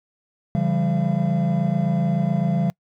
triangle tone cluster, 141.5 / 170.4 / 197.6 / 682 Hz, C#3 / F3 / G3 / F5, +36 / -42 / +14 / -41 cents, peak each -21 / -19 / -21 / -28 dBFS, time 0.55-2.7 s, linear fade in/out 0 ms, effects noise-tail reverb RT60 0.1 s tail -26 dB re dry + tanh soft clip ceiling -9 dBFS

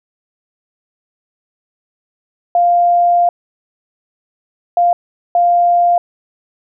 sine tone bursts at uneven times, 698.5 Hz, F5, in tune, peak -8 dBFS, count 3, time 2.55-3.29 / 4.77-4.93 / 5.35-5.98 s, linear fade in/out 2 ms, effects none

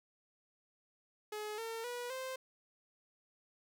sawtooth tone with pitch steps, 423.5 / 453.9 / 486.5 / 521.4 Hz, G#4 / A#4 / B4 / C5, +34 / -46 / -26 / -6 cents, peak -36 dBFS, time 1.32-2.36 s, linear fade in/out 5 ms, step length 260 ms, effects 13-bit

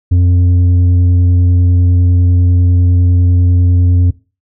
triangle tone with tanh clipping, 89 Hz, F2, 33 cents sharp, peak -7 dBFS, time 0.11-4.11 s, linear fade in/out 10 ms, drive 10 dB, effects noise-tail reverb RT60 0.3 s tail -19 dB re dry

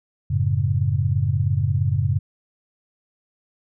sine chord, F# minor, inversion none, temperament equal with one note detuned, 92.5 / 109.62 / 138.59 Hz, F#2 / A2 / C#3, 0 / -6 / 0 cents, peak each -22 dBFS, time 0.3-2.19 s, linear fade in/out 10 ms, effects none

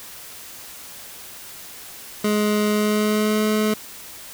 25% pulse tone with pitch glide, 210 to 214.2 Hz, G#3 to A3, +19 to -46 cents, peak -14 dBFS, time 2.24-3.74 s, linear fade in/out 5 ms, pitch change +35 cents, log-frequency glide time 2.69-3.44 s, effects white hiss -39 dBFS RMS until 4.33 s

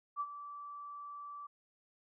sine tone with ADSR envelope, 1160 Hz, D6, 22 cents flat, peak -32 dBFS, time 0.16-1.47 s, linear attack 44 ms, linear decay 52 ms, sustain -12 dB, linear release 9 ms, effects none

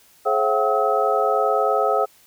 sine tone cluster, 425.3 / 535 / 682 / 761 / 1284 Hz, G#4 / C5 / F5 / F#5 / E6, +41 / +38 / -41 / +48 / -46 cents, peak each -23 dBFS, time 0.25-2.06 s, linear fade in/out 20 ms, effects white hiss -54 dBFS RMS until 2.26 s

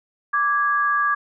sine tone pair together, 1168 / 1652.5 Hz, D6 / G#6, -10 / -9 cents, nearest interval tritone, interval 601 cents, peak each -19 / -21 dBFS, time 0.33-1.15 s, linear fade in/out 10 ms, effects none

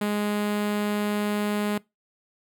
sawtooth tone with notch filter, 207.7 Hz, G#3, in tune, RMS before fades -26 dBFS, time 0.01-1.78 s, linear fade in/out 5 ms, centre 5800 Hz, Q 1.7, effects noise-tail reverb RT60 0.2 s tail -22 dB re dry

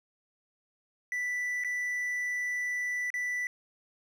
triangle tone with dropouts, 1975.5 Hz, B6, in tune, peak -28 dBFS, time 1.12-3.47 s, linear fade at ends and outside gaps 1 ms, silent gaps 1.638-1.646 / 3.103-3.14 s, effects none

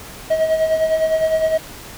triangle tone with tremolo, 637 Hz, D#5, 41 cents sharp, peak -10 dBFS, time 0.3-1.58 s, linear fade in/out 10 ms, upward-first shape sine, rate 9.8 Hz, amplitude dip 60%, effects pink hiss -36 dBFS RMS until 1.97 s

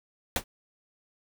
pink noise with exponential decay, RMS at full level -21 dBFS, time 0.36-0.44 s, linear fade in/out 2 ms, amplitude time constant 17 ms, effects none

